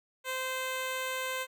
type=tone; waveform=10% pulse; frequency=518 Hz; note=C5; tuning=17 cents flat; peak=-24 dBFS; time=0.24-1.47 s; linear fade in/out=50 ms; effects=none